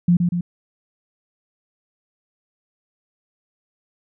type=tone with echo; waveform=sine; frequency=174.61 Hz; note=F3; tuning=in tune; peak=-11 dBFS; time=0.08-0.17 s; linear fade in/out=5 ms; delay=120 ms; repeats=2; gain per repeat=-4 dB; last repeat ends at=0.41 s; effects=none